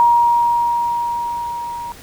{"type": "tone with level ramp", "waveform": "sine", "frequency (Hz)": 947, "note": "A#5", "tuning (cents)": 27, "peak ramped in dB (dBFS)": [-8, -25], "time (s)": [0, 1.92], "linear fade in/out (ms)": 0, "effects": ["pink hiss -40 dBFS RMS until 2.02 s"]}